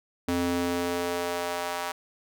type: tone with high-pass filter sweep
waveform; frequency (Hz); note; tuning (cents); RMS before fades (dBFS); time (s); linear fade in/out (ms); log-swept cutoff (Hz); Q
square; 87.31; F2; 0; -29; 0.28-1.92; 5; 210 to 850; 1.5
effects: none